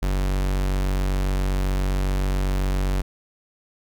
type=tone; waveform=45% pulse; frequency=47.4 Hz; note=F#1; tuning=43 cents sharp; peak=-20 dBFS; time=0.02-3.02 s; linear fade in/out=10 ms; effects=none